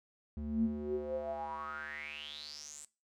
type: tone with band-pass filter sweep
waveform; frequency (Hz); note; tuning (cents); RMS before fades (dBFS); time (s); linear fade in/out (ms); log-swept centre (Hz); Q
square; 74.1; D2; +16; -39; 0.37-2.85; 0; 150 to 8200; 9.5
effects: noise-tail reverb RT60 0.3 s tail -19 dB re dry